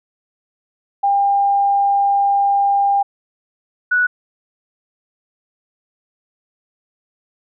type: tone pair in turn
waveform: sine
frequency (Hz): 800 / 1473.2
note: G5 / F#6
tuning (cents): +35 / -8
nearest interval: major seventh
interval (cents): 1057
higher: second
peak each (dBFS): -12 / -12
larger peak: neither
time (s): 1.03-3.03 / 3.91-4.07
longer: first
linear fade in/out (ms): 10
effects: none